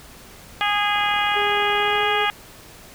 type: harmonic tone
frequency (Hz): 411.9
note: G#4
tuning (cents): -14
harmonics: 2 / 3 / 4 / 5 / 6 / 7 / 8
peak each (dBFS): -23 / -25 / -26 / -27 / -28 / -28 / -29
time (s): 0.61-2.3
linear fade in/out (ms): 0
type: click train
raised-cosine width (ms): 0.5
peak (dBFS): -21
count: 43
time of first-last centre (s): 0.96-2.031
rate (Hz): 39.2
type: tone with pitch glide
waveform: sine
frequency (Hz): 410 to 421.8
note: G#4 to G#4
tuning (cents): -22 to +27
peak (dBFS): -25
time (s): 1.35-2.26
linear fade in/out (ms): 20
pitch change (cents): +49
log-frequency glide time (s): 1.71-2.08
effects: pink hiss -44 dBFS RMS until 2.94 s